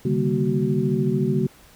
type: tone cluster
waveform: sine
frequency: 136.4 / 150 / 194.8 / 233 / 374.3 Hz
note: C#3 / D3 / G3 / A#3 / F#4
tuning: -28 / +37 / -11 / -1 / +20 cents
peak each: -25 dBFS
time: 0.05-1.47 s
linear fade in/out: 5 ms
effects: pink hiss -51 dBFS RMS until 1.75 s